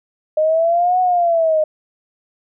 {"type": "exponential two-way sweep", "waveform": "sine", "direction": "up then down", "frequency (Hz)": [613, 740, 613], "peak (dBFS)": -12, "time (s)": [0.37, 1.64], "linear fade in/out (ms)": 5, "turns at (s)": 1, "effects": []}